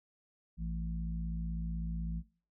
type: harmonic tone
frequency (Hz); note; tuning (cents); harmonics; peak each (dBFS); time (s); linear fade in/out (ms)
56; A1; +31; 1 / 3 / 4; -36 / -39 / -49; 0.57-2.23; 50
effects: noise-tail reverb RT60 0.4 s tail -20 dB re dry